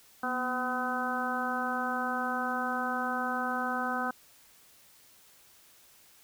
harmonic tone with a mistuned harmonic, 253 Hz, B3, 42 cents sharp, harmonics 1 / 2 / 3 / 4 / 5 / 6, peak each -36 / -40 / -35 / -38 / -35 / -35 dBFS, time 0.23-4.11 s, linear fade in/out 5 ms, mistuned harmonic 1, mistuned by -56 cents, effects white hiss -59 dBFS RMS until 6.23 s

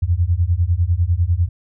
sine beating tone pair, 82.1 / 92.1 Hz, E2 / F#2, -6 / -7 cents, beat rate 10 Hz, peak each -17 dBFS, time 0.02-1.49 s, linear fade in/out 10 ms, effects none

